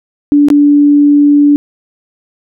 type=tone with dropouts; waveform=sine; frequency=290 Hz; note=D4; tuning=22 cents flat; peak=-3 dBFS; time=0.32-1.56 s; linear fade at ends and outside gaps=0 ms; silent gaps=0.485-0.502 s; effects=none